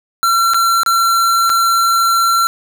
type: tone with dropouts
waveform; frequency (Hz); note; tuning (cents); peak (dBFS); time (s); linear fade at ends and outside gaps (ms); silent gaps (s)
square; 1359; F6; -48; -11; 0.23-2.47; 0; 0.536-0.544 / 0.833-0.862 / 1.495-1.5
effects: none